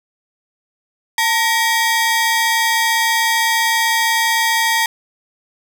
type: ring-modulated tone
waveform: sawtooth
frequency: 1396.9 Hz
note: F6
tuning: in tune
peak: -7 dBFS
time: 1.18-4.86 s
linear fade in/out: 2 ms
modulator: 493 Hz
effects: none